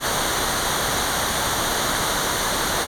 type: noise with comb filter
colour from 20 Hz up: pink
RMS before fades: -22 dBFS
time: 0-2.87 s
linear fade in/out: 50 ms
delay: 0.39 ms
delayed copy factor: -0.65
effects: low-pass 12000 Hz 12 dB/octave